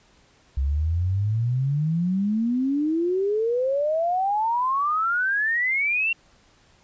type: exponential sweep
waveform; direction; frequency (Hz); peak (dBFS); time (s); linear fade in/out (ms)
sine; up; 65.41 to 2762; -20; 0.57-6.13; 5
effects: pink hiss -58 dBFS RMS until 6.83 s + resampled to 16000 Hz